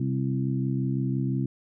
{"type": "harmonic tone with a mistuned harmonic", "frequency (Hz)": 65.9, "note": "C2", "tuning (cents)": 13, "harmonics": [2, 3, 4, 5], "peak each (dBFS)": [-26, -31, -31, -35], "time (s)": [0, 1.46], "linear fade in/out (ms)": 5, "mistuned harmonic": 5, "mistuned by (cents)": 22, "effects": []}